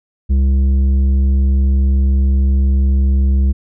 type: tone with tanh clipping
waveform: sine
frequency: 67.2 Hz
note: C2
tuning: 47 cents sharp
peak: -11 dBFS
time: 0.29-3.53 s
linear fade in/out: 20 ms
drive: 8 dB
effects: none